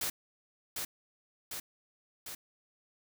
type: noise with echo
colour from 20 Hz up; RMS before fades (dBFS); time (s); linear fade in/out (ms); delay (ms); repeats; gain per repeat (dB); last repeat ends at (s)
white; -34; 0.01-0.1; 5; 750; 3; -3; 2.35
effects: none